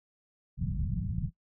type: low-pass noise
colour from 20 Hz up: white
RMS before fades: -32 dBFS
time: 0.57-1.31 s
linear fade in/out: 50 ms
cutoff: 180 Hz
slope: 48 dB/octave
effects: noise-tail reverb RT60 0.1 s tail -20 dB re dry